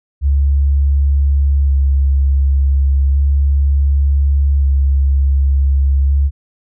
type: tone with vibrato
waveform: sine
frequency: 69.3 Hz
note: C#2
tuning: in tune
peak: -9 dBFS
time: 0.21-6.31 s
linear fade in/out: 50 ms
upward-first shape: square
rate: 0.34 Hz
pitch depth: 16 cents each way
effects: none